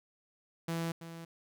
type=tone with echo; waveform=sawtooth; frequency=166.1 Hz; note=E3; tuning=13 cents sharp; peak=-29 dBFS; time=0.68-0.92 s; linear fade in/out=5 ms; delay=330 ms; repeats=1; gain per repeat=-11 dB; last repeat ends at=1.25 s; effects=none